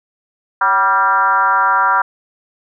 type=tone with frequency modulation; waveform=sine; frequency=1174.7 Hz; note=D6; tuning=in tune; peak=-10 dBFS; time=0.61-2.02 s; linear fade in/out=5 ms; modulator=206 Hz; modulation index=1.7; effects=none